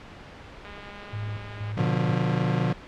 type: click train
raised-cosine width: 0.3 ms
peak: -27 dBFS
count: 219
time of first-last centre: 0.65-1.719 s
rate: 204 Hz
type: tone with tremolo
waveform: sine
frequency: 106 Hz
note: G#2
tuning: 36 cents sharp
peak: -29 dBFS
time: 1.13-2.13 s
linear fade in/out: 5 ms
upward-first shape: square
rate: 2.1 Hz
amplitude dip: 65%
type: chord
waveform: 40% pulse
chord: B diminished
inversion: none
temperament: just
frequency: 123.47 / 148.16 / 177.8 Hz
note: B2 / D3 / F3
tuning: 0 / +16 / +31 cents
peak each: -26 dBFS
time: 1.77-2.73 s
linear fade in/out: 5 ms
effects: pink hiss -44 dBFS RMS until 2.87 s + low-pass 3000 Hz 12 dB/octave